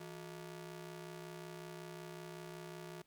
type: ring-modulated tone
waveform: sawtooth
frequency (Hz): 262.4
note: C4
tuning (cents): +5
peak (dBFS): -40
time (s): 0-3.02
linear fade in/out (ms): 5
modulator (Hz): 98.5
effects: pink hiss -75 dBFS RMS until 3.06 s